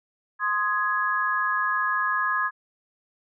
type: chord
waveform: sine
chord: Ab major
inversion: first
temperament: equal with one note detuned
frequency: 1046.5 / 1244.5 / 1669.9 Hz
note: C6 / Eb6 / Ab6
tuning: 0 / 0 / +9 cents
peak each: -27 / -27 / -25 dBFS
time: 0.39-2.51 s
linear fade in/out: 50 ms
effects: none

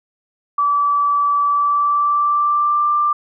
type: tone with pitch glide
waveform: sine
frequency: 1154 to 1184.4 Hz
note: D6 to D6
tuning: -31 to +14 cents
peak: -13 dBFS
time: 0.58-3.13 s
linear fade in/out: 5 ms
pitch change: +45 cents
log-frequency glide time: 1.46-2.9 s
effects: none

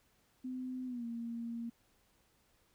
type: tone with pitch glide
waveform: sine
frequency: 255.4 to 232.9 Hz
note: C4 to A#3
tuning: -42 to -1 cents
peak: -38 dBFS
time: 0.44-1.7 s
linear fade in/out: 10 ms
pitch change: -159 cents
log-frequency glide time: 0.86-1.05 s
effects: pink hiss -72 dBFS RMS until 2.74 s

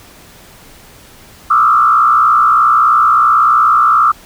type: tone with frequency modulation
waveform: sine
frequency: 1256 Hz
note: D#6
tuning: 16 cents sharp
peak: -6 dBFS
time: 1.5-4.12 s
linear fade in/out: 10 ms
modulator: 61.5 Hz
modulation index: 1.6
effects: pink hiss -40 dBFS RMS until 4.25 s

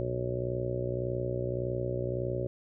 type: harmonic tone with a mistuned harmonic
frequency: 61.74 Hz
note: B1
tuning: in tune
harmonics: 1 / 2 / 3 / 4 / 5 / 6 / 7 / 8 / 9 / 10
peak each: -43 / -34 / -45 / -45 / -44 / -35 / -44 / -43 / -36 / -45 dBFS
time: 0-2.47 s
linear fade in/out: 0 ms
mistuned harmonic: 1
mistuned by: +120 cents
effects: none

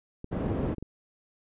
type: clicks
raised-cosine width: 3 ms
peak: -25 dBFS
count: 9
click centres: 0.244 / 0.365 / 0.408 / 0.493 / 0.645 / 0.691 / 0.74 / 0.783 / 0.826 s
type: low-pass noise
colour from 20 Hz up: white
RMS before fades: -30 dBFS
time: 0.31-0.75 s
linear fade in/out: 20 ms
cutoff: 350 Hz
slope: 12 dB/octave
effects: resampled to 8000 Hz

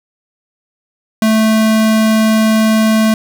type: tone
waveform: square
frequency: 219.4 Hz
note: A3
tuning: 5 cents flat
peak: -9 dBFS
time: 1.22-3.14 s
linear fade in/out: 2 ms
effects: none

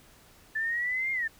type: linear two-way sweep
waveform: sine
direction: up then down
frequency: 1749 to 2137 to 1749 Hz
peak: -27 dBFS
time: 0.55-1.28 s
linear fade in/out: 10 ms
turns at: 1.12 s
effects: pink hiss -57 dBFS RMS until 1.39 s

